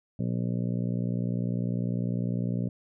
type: harmonic tone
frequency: 60 Hz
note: B1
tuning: 49 cents flat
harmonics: 2 / 3 / 4 / 5 / 6 / 7 / 8 / 9 / 10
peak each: -30 / -30 / -34 / -44 / -46 / -45 / -47 / -45 / -48 dBFS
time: 0.19-2.69 s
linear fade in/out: 5 ms
effects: none